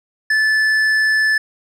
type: tone with tanh clipping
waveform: sine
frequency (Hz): 1743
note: A6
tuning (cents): -17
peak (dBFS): -14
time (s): 0.3-1.38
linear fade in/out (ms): 5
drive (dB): 8
effects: none